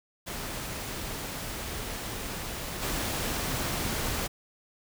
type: noise with level steps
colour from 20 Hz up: pink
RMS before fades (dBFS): -36 / -31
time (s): 0.26-4.28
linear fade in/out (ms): 20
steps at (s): 2.81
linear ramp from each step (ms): 20
effects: none